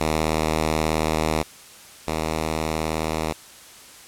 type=tone pair in turn; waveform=5% pulse; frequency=78.5 / 79.05 Hz; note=D#2 / D#2; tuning=+16 / +28 cents; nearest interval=unison; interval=12 cents; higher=second; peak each=-9 / -12 dBFS; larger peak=first; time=0-1.43 / 2.07-3.33 s; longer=first; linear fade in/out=10 ms; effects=white hiss -45 dBFS RMS until 4.07 s + low-pass 11000 Hz 12 dB/octave